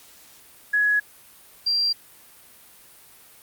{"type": "tone pair in turn", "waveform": "sine", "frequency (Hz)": [1679, 4737], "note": ["G#6", "D8"], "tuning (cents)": [18, 14], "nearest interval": "octave + tritone", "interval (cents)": 1796, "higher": "second", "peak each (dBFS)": [-17, -19], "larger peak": "first", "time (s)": [[0.73, 1], [1.66, 1.93]], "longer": "neither", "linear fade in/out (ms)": 10, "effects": ["white hiss -50 dBFS RMS until 3.42 s", "Opus 48 kbps"]}